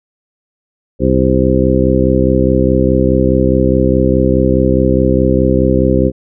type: harmonic tone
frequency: 64.8 Hz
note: C2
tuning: 16 cents flat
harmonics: 1 / 2 / 3 / 4 / 5 / 6 / 8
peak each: -16 / -16 / -16 / -16 / -16 / -16 / -16 dBFS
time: 0.99-6.12 s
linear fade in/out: 50 ms
effects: none